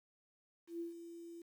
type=tone with ADSR envelope; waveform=sine; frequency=338.5 Hz; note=E4; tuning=46 cents sharp; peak=-38 dBFS; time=0.67-1.42 s; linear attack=130 ms; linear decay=130 ms; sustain=-10 dB; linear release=5 ms; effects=11-bit